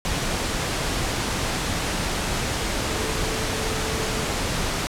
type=tone in noise; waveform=sine; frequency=440 Hz; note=A4; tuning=in tune; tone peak=-32 dBFS; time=2.9-4.24 s; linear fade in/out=0 ms; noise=pink; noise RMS=-25 dBFS; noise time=0.05-4.87 s; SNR=-10 dB; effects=low-pass 9000 Hz 12 dB/octave